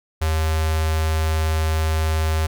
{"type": "tone with notch filter", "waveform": "square", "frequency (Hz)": 79.3, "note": "D#2", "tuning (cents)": 33, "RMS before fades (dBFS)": -20, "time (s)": [0.21, 2.47], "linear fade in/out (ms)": 10, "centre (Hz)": 200, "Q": 0.53, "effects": []}